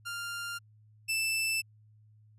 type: tone pair in turn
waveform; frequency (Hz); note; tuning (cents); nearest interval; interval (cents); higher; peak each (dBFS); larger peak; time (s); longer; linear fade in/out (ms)
sawtooth; 1396.9 / 2647; F6 / E7; 0 / +7; major seventh; 1107; second; -32 / -25; second; 0.05-0.59 / 1.08-1.62; neither; 20
effects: added 107 Hz sine -57 dBFS peak until 2.38 s + resampled to 32000 Hz

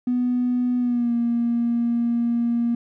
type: tone with pitch glide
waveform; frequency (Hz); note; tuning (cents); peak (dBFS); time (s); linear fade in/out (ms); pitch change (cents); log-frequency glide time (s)
triangle; 247 to 235.8; B3 to A#3; 0 to +20; -15; 0.07-2.75; 5; -80; 0.78-1.13
effects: tanh soft clip ceiling -16 dBFS

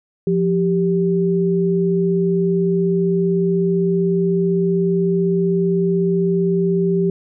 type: tone pair together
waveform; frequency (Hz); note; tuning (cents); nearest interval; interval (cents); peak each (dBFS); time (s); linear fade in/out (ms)
sine; 174.61 / 392; F3 / G4; 0 / 0; octave + major second; 1400; -17; 0.27-7.1; 2
effects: none

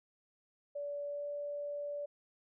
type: tone with pitch glide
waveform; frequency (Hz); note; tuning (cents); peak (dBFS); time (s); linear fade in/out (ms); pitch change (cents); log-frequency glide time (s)
sine; 576 to 579.7; D5 to D5; -34 to -23; -37; 0.75-2.06; 10; +11; 1.06-1.26
effects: none

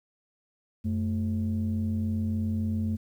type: tone pair together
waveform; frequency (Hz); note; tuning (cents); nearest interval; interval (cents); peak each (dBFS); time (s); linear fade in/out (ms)
sine; 92.1 / 219.1; F#2 / A3; -7 / -7; octave + minor third; 1500; -27; 0.84-2.97; 20
effects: tanh soft clip ceiling -21 dBFS + 10-bit

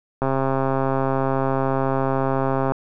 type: click train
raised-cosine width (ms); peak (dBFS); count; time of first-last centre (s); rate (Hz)
1; -8; 336; 0.22-2.72; 134
effects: none

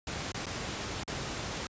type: noise with dropouts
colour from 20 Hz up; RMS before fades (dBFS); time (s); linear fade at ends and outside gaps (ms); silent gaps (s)
pink; -36; 0.07-1.67; 2; 0.32-0.344 / 0.458-0.466 / 1.035-1.078
effects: high-pass 60 Hz 12 dB/octave + resampled to 16000 Hz

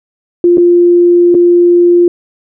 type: tone with dropouts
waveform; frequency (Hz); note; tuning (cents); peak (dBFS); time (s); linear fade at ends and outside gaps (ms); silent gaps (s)
sine; 349.2; F4; 0; -3; 0.44-2.08; 2; 0.573-0.58 / 1.344-1.349
effects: none

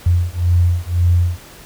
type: beating tone pair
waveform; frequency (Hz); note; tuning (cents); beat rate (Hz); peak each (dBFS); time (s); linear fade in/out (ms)
sine; 86.6 / 88.5; F2 / F2; -14 / +23; 1.9; -15; 0.06-1.39; 5
effects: pink hiss -40 dBFS RMS until 1.65 s

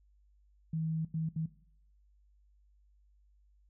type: tone bursts at uneven times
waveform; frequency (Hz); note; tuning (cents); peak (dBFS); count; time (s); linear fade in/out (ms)
sine; 160; D#3; +49; -31; 3; 0.73-1.05 / 1.14-1.29 / 1.36-1.46; 5
effects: noise-tail reverb RT60 0.6 s tail -17 dB re dry + added 50 Hz sine -63 dBFS peak until 3.69 s

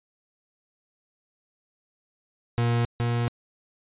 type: tone pair in turn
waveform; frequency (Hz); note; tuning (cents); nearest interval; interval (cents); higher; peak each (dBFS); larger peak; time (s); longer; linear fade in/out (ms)
40% pulse; 118.3 / 118.84; A#2 / A#2; +26 / +34; unison; 8; second; -20 / -22; first; 2.58-2.85 / 3-3.28; second; 0
effects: resampled to 8000 Hz

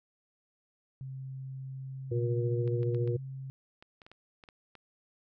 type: tone with pitch glide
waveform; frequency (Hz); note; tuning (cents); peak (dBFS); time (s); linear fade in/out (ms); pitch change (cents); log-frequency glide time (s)
sine; 132.7 to 133.62; C3 to C3; +25 to +37; -38; 1.01-3.5; 0; +12; 1.45-2.82
type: harmonic tone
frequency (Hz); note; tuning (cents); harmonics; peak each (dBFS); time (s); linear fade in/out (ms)
119.3; A#2; +41; 1 / 3 / 4; -29 / -34 / -35; 2.11-3.17; 10
type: clicks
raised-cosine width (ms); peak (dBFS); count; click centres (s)
0.3; -35; 11; 2.677 / 2.831 / 2.947 / 3.076 / 3.825 / 4.018 / 4.065 / 4.116 / 4.438 / 4.488 / 4.753
effects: none

